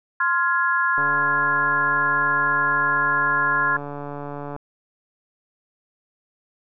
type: chord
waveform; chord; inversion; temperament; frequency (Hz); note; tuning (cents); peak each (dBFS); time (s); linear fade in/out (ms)
sine; F minor; second; just; 1047.7 / 1396.9 / 1676.3; C6 / F6 / Ab6; +2 / 0 / +16; -22; 0.2-3.77; 5
type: click train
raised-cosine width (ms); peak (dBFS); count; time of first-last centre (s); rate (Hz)
1; -19; 517; 0.98-4.563; 144
effects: none